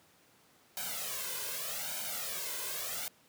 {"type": "noise with flanger", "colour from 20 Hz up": "white", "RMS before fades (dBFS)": -38, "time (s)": [0.77, 3.08], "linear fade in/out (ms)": 0, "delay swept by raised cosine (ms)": [1.3, 1.99], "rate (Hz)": 0.83, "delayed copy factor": 0.95, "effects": ["pink hiss -64 dBFS RMS until 3.28 s", "high-pass 150 Hz 12 dB/octave"]}